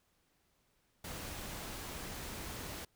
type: noise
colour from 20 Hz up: pink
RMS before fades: -44 dBFS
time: 1.04-2.85 s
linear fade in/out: 5 ms
effects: pink hiss -75 dBFS RMS until 2.95 s